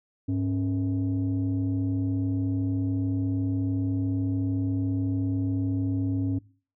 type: tone pair together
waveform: sine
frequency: 102.41 / 273.4 Hz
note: G#2 / C#4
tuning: -24 / -24 cents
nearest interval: octave + perfect fourth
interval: 1700 cents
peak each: -25 dBFS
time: 0.28-6.39 s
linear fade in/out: 10 ms
effects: noise-tail reverb RT60 0.4 s tail -22 dB re dry + tanh soft clip ceiling -20 dBFS